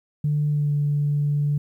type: tone with pitch glide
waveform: sine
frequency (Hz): 148.4 to 145.77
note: D3 to D3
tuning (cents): +18 to -13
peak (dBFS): -18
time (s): 0.24-1.58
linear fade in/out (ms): 5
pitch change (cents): -31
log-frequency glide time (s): 0.48-0.73
effects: tanh soft clip ceiling -14 dBFS + 10-bit